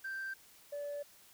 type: tone pair in turn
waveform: sine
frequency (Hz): 1568 / 577.9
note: G6 / D5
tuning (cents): 0 / -28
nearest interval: octave + perfect fourth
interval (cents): 1728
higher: first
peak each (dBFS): -36 / -36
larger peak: neither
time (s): 0.04-0.34 / 0.72-1.03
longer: second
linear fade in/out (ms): 10
effects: tanh soft clip ceiling -36 dBFS + white hiss -61 dBFS RMS until 1.33 s